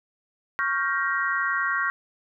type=chord; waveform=sine; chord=G half-diminished seventh; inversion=second; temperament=equal with one note detuned; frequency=1108.7 / 1396.9 / 1568 / 1887.4 Hz; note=Db6 / F6 / G6 / Bb6; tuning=0 / 0 / 0 / +21 cents; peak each=-28 dBFS; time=0.59-1.9 s; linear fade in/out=0 ms; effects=none